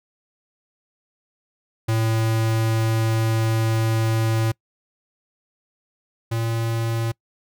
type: tone pair in turn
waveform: square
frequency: 112.1 / 114.39 Hz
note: A2 / A#2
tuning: +33 / -32 cents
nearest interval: unison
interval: 35 cents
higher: second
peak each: -19 / -22 dBFS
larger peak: first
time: 1.88-4.52 / 6.31-7.12 s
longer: first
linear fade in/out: 10 ms
effects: noise-tail reverb RT60 0.1 s tail -25 dB re dry